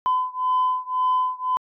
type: beating tone pair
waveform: sine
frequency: 1013 / 1014.9 Hz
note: B5 / B5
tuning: +44 / +47 cents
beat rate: 1.9 Hz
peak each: -21 / -22 dBFS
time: 0.06-1.57 s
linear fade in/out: 0 ms
effects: tanh soft clip ceiling -14 dBFS